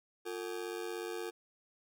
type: ring-modulated tone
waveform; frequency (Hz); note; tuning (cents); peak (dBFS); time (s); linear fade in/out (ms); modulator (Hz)
40% pulse; 401.6; G4; +42; -34; 0.25-1.31; 20; 48.4
effects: none